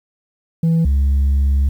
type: tone pair in turn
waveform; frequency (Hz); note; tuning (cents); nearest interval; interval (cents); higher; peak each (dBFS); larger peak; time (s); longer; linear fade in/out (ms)
sine; 164.5 / 69.16; E3 / C#2; -3 / -3; octave + minor third; 1500; first; -9; neither; 0.63-0.85 / 0.85-1.69; second; 5
effects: tanh soft clip ceiling -11 dBFS + 8-bit